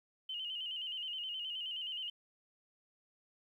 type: tone with vibrato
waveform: sine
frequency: 2967 Hz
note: F#7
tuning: 4 cents sharp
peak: -38 dBFS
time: 0.29-2.1 s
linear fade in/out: 5 ms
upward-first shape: square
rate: 9.5 Hz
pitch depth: 60 cents each way
effects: 12-bit